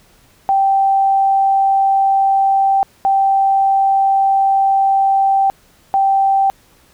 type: tone bursts at uneven times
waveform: sine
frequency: 781 Hz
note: G5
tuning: 7 cents flat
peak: -10 dBFS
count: 3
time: 0.49-2.83 / 3.05-5.5 / 5.94-6.5 s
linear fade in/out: 0 ms
effects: pink hiss -51 dBFS RMS until 6.93 s